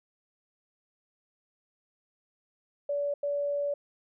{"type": "tone bursts at uneven times", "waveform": "sine", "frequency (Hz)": 574, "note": "D5", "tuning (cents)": -40, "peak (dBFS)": -27, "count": 2, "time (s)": [[2.89, 3.14], [3.23, 3.74]], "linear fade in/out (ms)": 5, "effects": []}